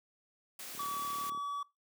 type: noise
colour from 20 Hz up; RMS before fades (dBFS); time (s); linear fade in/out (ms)
white; -45; 0.59-1.3; 5
type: click train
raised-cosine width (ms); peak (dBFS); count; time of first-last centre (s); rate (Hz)
3; -37; 24; 0.75-1.375; 36.8
type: tone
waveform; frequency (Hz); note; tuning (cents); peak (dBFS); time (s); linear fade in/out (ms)
triangle; 1142; D6; -49; -33; 0.79-1.63; 5
effects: noise-tail reverb RT60 0.2 s tail -20 dB re dry + high-pass 200 Hz 12 dB/octave